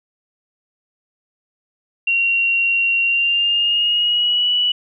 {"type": "tone with pitch glide", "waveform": "sine", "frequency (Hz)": [2751, 2948], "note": ["F7", "F#7"], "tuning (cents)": [-27, -7], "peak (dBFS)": -14, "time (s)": [2.07, 4.72], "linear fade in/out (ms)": 5, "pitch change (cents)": 120, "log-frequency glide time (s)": [3.03, 4.49], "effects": []}